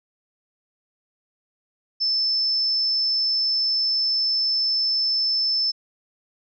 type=tone; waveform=sine; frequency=5274 Hz; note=E8; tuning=in tune; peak=-19 dBFS; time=2-5.72 s; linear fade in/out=20 ms; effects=none